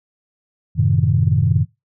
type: chord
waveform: sine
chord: F# diminished seventh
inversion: none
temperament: equal with one note detuned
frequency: 92.82 / 110 / 130.81 / 155.56 Hz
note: F#2 / A2 / C3 / Eb3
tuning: +6 / 0 / 0 / 0 cents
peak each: -18 dBFS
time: 0.75-1.66 s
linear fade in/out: 50 ms
effects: noise-tail reverb RT60 0.2 s tail -20 dB re dry + tanh soft clip ceiling -2 dBFS